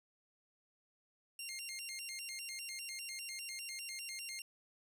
15% pulse tone with vibrato, 2424 Hz, D#7, 46 cents flat, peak -36 dBFS, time 1.39-4.42 s, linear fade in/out 2 ms, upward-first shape square, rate 5 Hz, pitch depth 230 cents each way, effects none

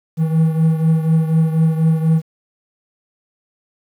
triangle beating tone pair, 159.9 / 164 Hz, D#3 / E3, +48 / -9 cents, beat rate 4.1 Hz, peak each -11 / -17 dBFS, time 0.17-2.22 s, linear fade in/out 50 ms, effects 8-bit

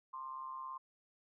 sine tone with amplitude modulation, 1051 Hz, C6, 7 cents sharp, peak -39 dBFS, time 0.13-0.78 s, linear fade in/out 10 ms, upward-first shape sine, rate 138 Hz, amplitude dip 65%, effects none

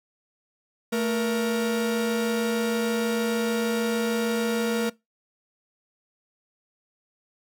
45% pulse tone pair together, 222.9 / 472.3 Hz, A3 / A#4, +23 / +23 cents, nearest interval octave + minor second, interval 1300 cents, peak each -26 / -26 dBFS, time 0.92-4.9 s, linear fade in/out 10 ms, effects noise-tail reverb RT60 0.2 s tail -22 dB re dry

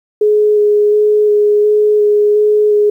sine tone with vibrato, 419.3 Hz, G#4, 17 cents sharp, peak -7 dBFS, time 0.21-2.9 s, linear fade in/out 5 ms, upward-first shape square, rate 1.4 Hz, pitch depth 10 cents each way, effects 8-bit

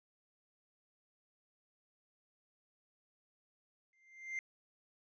triangle tone with exponential growth, 2093 Hz, C7, in tune, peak -33 dBFS, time 3.93-4.39 s, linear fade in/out 1 ms, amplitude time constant 100 ms, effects resampled to 16000 Hz

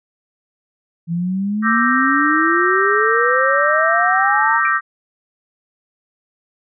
sine exponential sweep, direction up, 164.81 to 942 Hz, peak -17 dBFS, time 1.07-4.61 s, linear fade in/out 50 ms
sine chord, E half-diminished seventh, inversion third, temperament equal, 1174.7 / 1318.5 / 1568 / 1864.7 Hz, D6 / E6 / G6 / Bb6, 0 / 0 / 0 / 0 cents, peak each -19 dBFS, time 1.62-4.81 s, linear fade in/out 50 ms
sine tone with exponential decay, 2349 Hz, D7, in tune, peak -19 dBFS, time 4.65-4.77 s, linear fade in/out 2 ms, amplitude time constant 24 ms
effects none

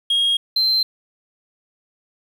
triangle tone pair in turn, 3265 / 4114 Hz, G#7 / C8, -30 / -30 cents, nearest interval major third, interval 400 cents, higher second, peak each -13 dBFS, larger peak neither, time 0.1-0.37 / 0.56-0.83 s, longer neither, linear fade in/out 5 ms, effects tanh soft clip ceiling -9 dBFS + 8-bit

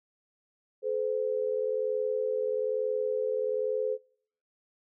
sine tone pair together, 430.2 / 511.3 Hz, A4 / C5, -39 / -40 cents, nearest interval minor third, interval 299 cents, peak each -30 / -30 dBFS, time 0.82-3.98 s, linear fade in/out 50 ms, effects noise-tail reverb RT60 0.6 s tail -24 dB re dry

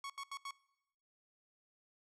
sawtooth tone bursts, 1108.7 Hz, C#6, in tune, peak -38 dBFS, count 4, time 0.04-0.509 s, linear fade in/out 2 ms, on 58 ms, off 79 ms, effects noise-tail reverb RT60 0.9 s tail -22 dB re dry + low-pass 9000 Hz 12 dB/octave

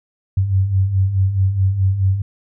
sine beating tone pair, 92.5 / 97.2 Hz, F#2 / G2, 0 / -14 cents, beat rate 4.7 Hz, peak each -21 / -14 dBFS, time 0.37-2.22 s, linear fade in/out 5 ms, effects none

